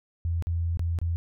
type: tone with dropouts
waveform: sine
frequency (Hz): 84.3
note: E2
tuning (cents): +39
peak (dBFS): -24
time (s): 0.25-1.16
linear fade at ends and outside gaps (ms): 0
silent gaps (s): 0.424-0.47 / 0.772-0.794 / 0.988-1.015
effects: none